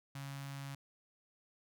sawtooth tone with notch filter, 138.59 Hz, C#3, in tune, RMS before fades -45 dBFS, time 0.15-0.75 s, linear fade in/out 5 ms, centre 410 Hz, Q 0.56, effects none

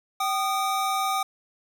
square tone pair together, 773 / 1227.1 Hz, G5 / D#6, -24 / -24 cents, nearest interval minor sixth, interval 800 cents, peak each -27 dBFS, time 0.2-1.23 s, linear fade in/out 5 ms, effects none

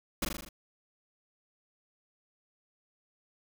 pink noise with echo, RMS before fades -30 dBFS, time 0.22-0.25 s, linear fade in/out 5 ms, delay 40 ms, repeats 6, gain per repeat -3 dB, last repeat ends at 0.49 s, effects none

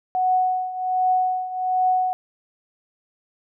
sine tone with tremolo, 740 Hz, F#5, in tune, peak -15 dBFS, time 0.15-2.13 s, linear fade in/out 0 ms, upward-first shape triangle, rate 1.3 Hz, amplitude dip 80%, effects none

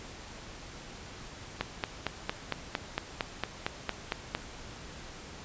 click train, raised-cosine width 0.3 ms, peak -13 dBFS, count 13, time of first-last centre 1.61-4.35 s, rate 4.38 Hz, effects pink hiss -46 dBFS RMS until 5.44 s + resampled to 16000 Hz

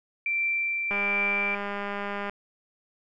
sine tone with tremolo, 2349 Hz, D7, in tune, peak -23 dBFS, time 0.26-1.55 s, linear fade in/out 2 ms, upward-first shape triangle, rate 1.3 Hz, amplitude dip 35%
click train, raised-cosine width 0.5 ms, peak -18 dBFS, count 281, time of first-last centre 0.91-2.296 s, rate 202 Hz
effects none

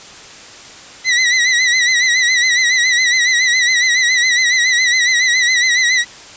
sawtooth tone with vibrato, 1975.5 Hz, B6, in tune, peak -7 dBFS, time 1.04-6.05 s, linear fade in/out 50 ms, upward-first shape sine, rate 7.2 Hz, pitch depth 74 cents each way, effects white hiss -36 dBFS RMS until 6.36 s + resampled to 16000 Hz

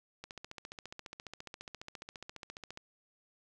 click train, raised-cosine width 0.2 ms, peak -27 dBFS, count 38, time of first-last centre 0.24-2.774 s, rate 14.6 Hz, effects none

